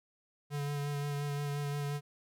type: tone with vibrato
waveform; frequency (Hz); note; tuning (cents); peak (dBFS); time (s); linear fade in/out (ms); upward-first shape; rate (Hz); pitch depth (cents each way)
square; 144.1; D3; -33; -34; 0.5-2.01; 50; sine; 5.7; 18
effects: none